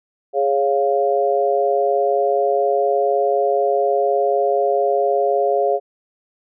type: chord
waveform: sine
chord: Db major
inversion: second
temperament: equal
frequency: 415.3 / 554.4 / 698.5 Hz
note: Ab4 / Db5 / F5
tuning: 0 / 0 / 0 cents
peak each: -19 dBFS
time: 0.33-5.8 s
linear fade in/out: 50 ms
effects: none